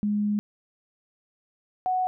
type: tone pair in turn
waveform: sine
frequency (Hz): 207.7 / 740.2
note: G#3 / F#5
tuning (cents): 0 / 0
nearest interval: octave + minor seventh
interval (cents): 2200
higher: second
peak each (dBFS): -22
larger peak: neither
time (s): 0.03-0.39 / 1.86-2.07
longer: first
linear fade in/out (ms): 0
effects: none